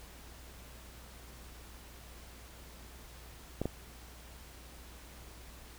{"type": "clicks", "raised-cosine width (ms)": 2, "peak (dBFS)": -19, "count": 2, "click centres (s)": [3.616, 3.656], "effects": ["added 60 Hz sine -52 dBFS peak until 5.78 s", "pink hiss -54 dBFS RMS until 5.78 s"]}